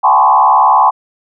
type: tone with frequency modulation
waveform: sine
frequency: 935 Hz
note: A#5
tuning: 5 cents sharp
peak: -5 dBFS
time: 0.03-0.91 s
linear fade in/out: 20 ms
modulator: 70 Hz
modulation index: 2.5
effects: none